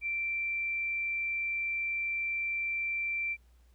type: tone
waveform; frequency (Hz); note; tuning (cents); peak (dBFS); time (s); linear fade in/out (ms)
sine; 2349; D7; 0; -30; 0.01-3.37; 50
effects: added 60 Hz sine -58 dBFS peak until 3.74 s + pink hiss -72 dBFS RMS until 3.74 s